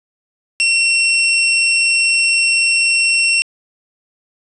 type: tone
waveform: sawtooth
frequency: 2721 Hz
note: F7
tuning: 46 cents flat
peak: -8 dBFS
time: 0.6-3.42 s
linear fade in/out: 0 ms
effects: resampled to 22050 Hz + 8-bit